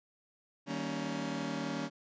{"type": "chord", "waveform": "sawtooth", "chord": "Eb dominant seventh", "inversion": "none", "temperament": "just", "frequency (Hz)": [155.56, 194.45, 233.3, 280], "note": ["Eb3", "G3", "Bb3", "Db4"], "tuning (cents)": [0, -14, 2, 18], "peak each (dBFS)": [-38, -37, -36, -34], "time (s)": [0.66, 1.9], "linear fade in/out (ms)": 50, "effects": ["resampled to 16000 Hz"]}